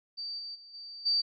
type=tone with level steps; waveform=sine; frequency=4632 Hz; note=D8; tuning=25 cents flat; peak=-35 / -38 / -49 / -42 / -24 dBFS; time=0.17-1.22 s; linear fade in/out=20 ms; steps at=0.38 / 0.54 / 0.73 / 1.05 s; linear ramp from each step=20 ms; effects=none